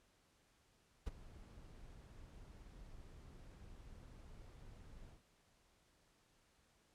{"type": "noise with ADSR envelope", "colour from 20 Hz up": "brown", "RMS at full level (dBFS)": -39, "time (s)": [1.06, 5.22], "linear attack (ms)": 12, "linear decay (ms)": 22, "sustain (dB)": -18, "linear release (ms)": 110, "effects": ["pink hiss -74 dBFS RMS until 6.94 s", "low-pass 10000 Hz 12 dB/octave"]}